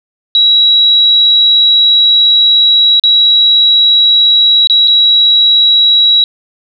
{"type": "tone with dropouts", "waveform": "sine", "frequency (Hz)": 3881, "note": "B7", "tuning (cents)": -31, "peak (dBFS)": -4, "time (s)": [0.35, 6.24], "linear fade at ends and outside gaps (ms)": 1, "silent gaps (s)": [[2.997, 3.037], [4.672, 4.698], [4.875, 4.88]], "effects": []}